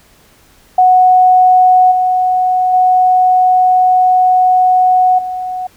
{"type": "tone with level steps", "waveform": "sine", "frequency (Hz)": 737, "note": "F#5", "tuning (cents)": -7, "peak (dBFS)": [-4, -9, -6, -17], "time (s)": [0.78, 5.67], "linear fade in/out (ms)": 5, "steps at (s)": [1.91, 2.73, 5.18], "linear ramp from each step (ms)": 10, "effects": ["pink hiss -47 dBFS RMS until 5.76 s"]}